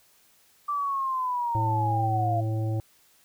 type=linear sweep; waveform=sine; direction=down; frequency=1174.7 to 682 Hz; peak=-25 dBFS; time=0.68-2.41 s; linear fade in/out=10 ms
type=harmonic tone; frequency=110 Hz; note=A2; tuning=in tune; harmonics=1 / 3 / 5 / 7; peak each=-25 / -35 / -39 / -42 dBFS; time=1.55-2.8 s; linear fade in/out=0 ms
effects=white hiss -61 dBFS RMS until 3.24 s